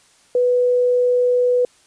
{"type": "tone", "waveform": "sine", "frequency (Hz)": 493.9, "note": "B4", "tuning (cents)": 0, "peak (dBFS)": -13, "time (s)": [0.35, 1.65], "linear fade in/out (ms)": 2, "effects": ["white hiss -54 dBFS RMS until 1.86 s", "resampled to 22050 Hz"]}